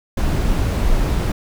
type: noise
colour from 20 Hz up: brown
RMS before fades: -17 dBFS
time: 0.17-1.32 s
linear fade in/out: 5 ms
effects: none